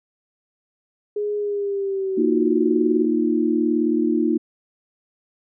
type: tone with pitch glide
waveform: sine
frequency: 415.3 to 370 Hz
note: G#4 to F#4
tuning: 0 to 0 cents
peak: -21 dBFS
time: 1.16-3.05 s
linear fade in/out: 5 ms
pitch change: -200 cents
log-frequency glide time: 1.37-2.39 s
type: chord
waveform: sine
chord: Bb suspended fourth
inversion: none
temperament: just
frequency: 233.1 / 310.8 / 349.6 Hz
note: Bb3 / Eb4 / F4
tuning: 0 / -2 / +2 cents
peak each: -22 / -20 / -22 dBFS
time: 2.17-4.38 s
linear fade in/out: 10 ms
effects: none